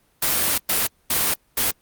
white noise bursts at uneven times, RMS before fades -20 dBFS, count 4, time 0.22-0.58 / 0.69-0.87 / 1.1-1.34 / 1.57-1.71 s, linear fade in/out 5 ms, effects pink hiss -62 dBFS RMS until 1.81 s + Opus 32 kbps

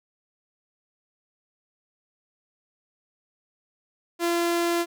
sawtooth tone, 342.2 Hz, F4, 35 cents flat, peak -18 dBFS, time 4.19-4.86 s, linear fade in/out 50 ms, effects none

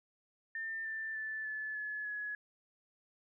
sine tone with pitch steps, 1799 / 1776.3 / 1753.9 / 1731.7 / 1709.8 / 1688.2 Hz, A6 / A6 / A6 / A6 / G#6 / G#6, +38 / +16 / -6 / -28 / +50 / +28 cents, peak -37 dBFS, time 0.55-2.35 s, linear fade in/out 2 ms, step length 300 ms, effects none

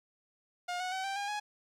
sawtooth tone with pitch steps, 712 / 735 / 758.7 / 783.2 / 808.5 / 834.6 Hz, F5 / F#5 / F#5 / G5 / G#5 / G#5, +33 / -12 / +43 / -2 / -47 / +8 cents, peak -30 dBFS, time 0.68-1.4 s, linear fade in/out 10 ms, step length 120 ms, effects low-pass 7000 Hz 12 dB/octave + 11-bit

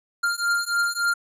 square beating tone pair, 1396.9 / 1400.4 Hz, F6 / F6, 0 / +4 cents, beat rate 3.5 Hz, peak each -25 dBFS, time 0.23-1.14 s, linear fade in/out 10 ms, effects low-pass 12000 Hz 12 dB/octave

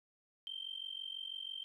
sine tone with amplitude modulation, 3136 Hz, G7, in tune, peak -37 dBFS, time 0.47-1.64 s, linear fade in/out 0 ms, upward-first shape sine, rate 46.1 Hz, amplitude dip 90%, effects tanh soft clip ceiling -33 dBFS + 13-bit

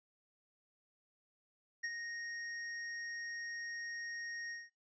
square tone with ADSR envelope, 1864.7 Hz, A#6, in tune, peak -36 dBFS, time 1.83-4.7 s, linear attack 14 ms, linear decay 46 ms, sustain -6 dB, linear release 190 ms, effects noise-tail reverb RT60 0.3 s tail -26 dB re dry + resampled to 16000 Hz

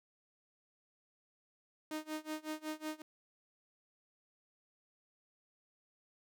sawtooth tone with tremolo, 309.5 Hz, D#4, 9 cents flat, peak -33 dBFS, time 1.91-3.02 s, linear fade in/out 2 ms, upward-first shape sine, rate 5.4 Hz, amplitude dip 95%, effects none

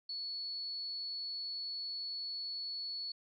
sine tone, 4409 Hz, C#8, 10 cents flat, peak -38 dBFS, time 0.09-3.12 s, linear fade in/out 5 ms, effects none

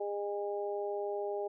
harmonic tone, 203.6 Hz, G#3, 34 cents flat, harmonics 2 / 3 / 4, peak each -35 / -39 / -41 dBFS, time 0-1.48 s, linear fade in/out 10 ms, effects none

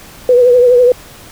sine tone with vibrato, 492.8 Hz, B4, 4 cents flat, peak -4 dBFS, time 0.29-0.92 s, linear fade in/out 2 ms, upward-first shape triangle, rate 12 Hz, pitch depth 57 cents each way, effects pink hiss -36 dBFS RMS until 1.31 s

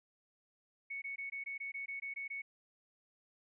sine tone bursts, 2217 Hz, C#7, in tune, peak -39 dBFS, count 11, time 0.9-2.42 s, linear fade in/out 10 ms, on 120 ms, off 20 ms, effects none

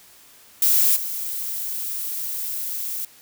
violet noise with level steps, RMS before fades -17 / -28 dBFS, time 0.62-3.05 s, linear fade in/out 2 ms, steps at 0.95 s, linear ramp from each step 20 ms, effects white hiss -50 dBFS RMS until 3.21 s

